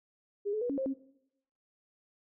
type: tone with pitch steps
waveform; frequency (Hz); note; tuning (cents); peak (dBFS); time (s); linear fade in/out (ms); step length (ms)
sine; 406.9 / 429.7 / 486.8 / 278.8 / 533 / 269.9; G#4 / A4 / B4 / C#4 / C5 / C#4; -35 / -41 / -25 / +10 / +32 / -46; -30; 0.45-0.942; 20; 82
effects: noise-tail reverb RT60 0.8 s tail -20 dB re dry